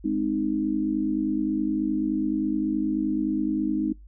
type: chord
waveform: sine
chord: Ab major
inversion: none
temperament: equal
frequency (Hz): 207.7 / 261.6 / 311.1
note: Ab3 / C4 / Eb4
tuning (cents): 0 / 0 / 0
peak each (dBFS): -29 / -28 / -25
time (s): 0.04-3.93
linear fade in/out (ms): 10
effects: noise-tail reverb RT60 0.2 s tail -25 dB re dry + added 50 Hz sine -44 dBFS peak until 4.07 s

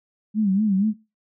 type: tone with vibrato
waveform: sine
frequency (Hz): 202.7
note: G#3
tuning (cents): -42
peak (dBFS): -17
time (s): 0.34-0.94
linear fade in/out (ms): 50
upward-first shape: sine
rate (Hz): 4.2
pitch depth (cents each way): 130
effects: noise-tail reverb RT60 0.3 s tail -24 dB re dry

